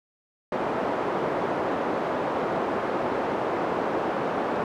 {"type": "band-pass noise", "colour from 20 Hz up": "pink", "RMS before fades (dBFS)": -27, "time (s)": [0.52, 4.64], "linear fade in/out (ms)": 2, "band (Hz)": [340, 960], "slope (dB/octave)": 12, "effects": []}